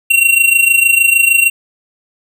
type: tone with amplitude modulation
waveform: square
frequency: 2743 Hz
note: F7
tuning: 32 cents flat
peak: -5 dBFS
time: 0.1-1.5 s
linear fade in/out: 10 ms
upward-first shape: sine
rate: 26.5 Hz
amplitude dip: 70%
effects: none